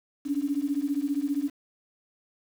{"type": "beating tone pair", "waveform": "sine", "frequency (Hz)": [277.2, 292.2], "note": ["C#4", "D4"], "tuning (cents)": [0, -9], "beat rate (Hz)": 15, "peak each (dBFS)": -28, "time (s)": [0.25, 1.5], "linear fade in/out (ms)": 20, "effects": ["8-bit"]}